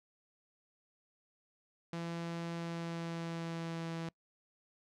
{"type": "tone with pitch glide", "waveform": "sawtooth", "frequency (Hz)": [168.6, 165.23], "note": ["E3", "E3"], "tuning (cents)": [39, 4], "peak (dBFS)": -34, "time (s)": [1.93, 4.09], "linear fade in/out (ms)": 2, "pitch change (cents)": -35, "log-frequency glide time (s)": [2.54, 3.91], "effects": ["noise-tail reverb RT60 0.1 s tail -25 dB re dry", "low-pass 6000 Hz 12 dB/octave"]}